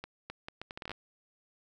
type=accelerating click train; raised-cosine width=0.3 ms; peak=-24 dBFS; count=12; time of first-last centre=0.04-0.916 s; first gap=260 ms; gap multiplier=0.71; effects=none